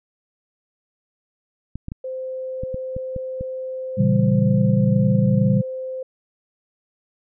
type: clicks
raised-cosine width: 5 ms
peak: -17 dBFS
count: 8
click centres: 1.756 / 1.884 / 1.919 / 2.635 / 2.744 / 2.965 / 3.163 / 3.41 s
type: tone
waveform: sine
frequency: 519 Hz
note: C5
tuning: 14 cents flat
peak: -26 dBFS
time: 2.04-6.03 s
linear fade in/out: 5 ms
type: chord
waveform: sine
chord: A# diminished seventh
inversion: none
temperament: equal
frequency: 116.54 / 138.59 / 164.81 / 196 Hz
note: A#2 / C#3 / E3 / G3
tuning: 0 / 0 / 0 / 0 cents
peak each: -20 / -20 / -23 / -18 dBFS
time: 3.97-5.62 s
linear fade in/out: 20 ms
effects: none